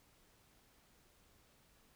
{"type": "silence", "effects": ["pink hiss -69 dBFS RMS until 1.95 s"]}